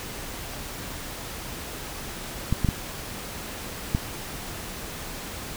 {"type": "clicks", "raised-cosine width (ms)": 5, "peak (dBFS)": -9, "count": 4, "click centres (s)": [2.526, 2.647, 2.688, 3.949], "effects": ["pink hiss -36 dBFS RMS until 5.56 s"]}